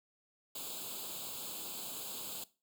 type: noise with comb filter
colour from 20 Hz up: white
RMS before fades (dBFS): -43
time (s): 0.55-2.44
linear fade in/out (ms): 5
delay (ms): 0.26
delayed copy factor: +0.9
effects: noise-tail reverb RT60 0.3 s tail -18 dB re dry + high-pass 150 Hz 12 dB/octave